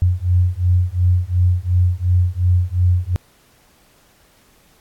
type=beating tone pair; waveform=sine; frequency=88.3 / 91.1 Hz; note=F2 / F#2; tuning=+20 / -26 cents; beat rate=2.8 Hz; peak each=-16 dBFS; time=0.02-3.16 s; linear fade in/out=0 ms; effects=pink hiss -54 dBFS RMS until 4.8 s + AAC 64 kbps